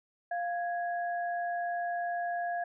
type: tone pair together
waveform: sine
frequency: 698.5 / 1661.3 Hz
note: F5 / G#6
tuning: 0 / 0 cents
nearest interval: octave + minor third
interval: 1500 cents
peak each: -31 / -39 dBFS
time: 0.31-2.64 s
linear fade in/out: 5 ms
effects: none